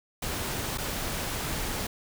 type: noise with dropouts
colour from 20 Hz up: pink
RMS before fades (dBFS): -32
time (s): 0.22-1.87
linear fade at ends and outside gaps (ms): 5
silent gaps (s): 0.776-0.782
effects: none